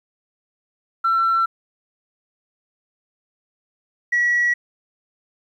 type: tone pair in turn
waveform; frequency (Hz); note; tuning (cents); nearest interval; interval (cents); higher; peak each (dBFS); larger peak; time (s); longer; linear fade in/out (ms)
sine; 1347 / 1928.8; E6 / B6; +37 / -41; tritone; 622; second; -14; neither; 1.04-1.46 / 4.12-4.54; neither; 10
effects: tanh soft clip ceiling -12 dBFS + 9-bit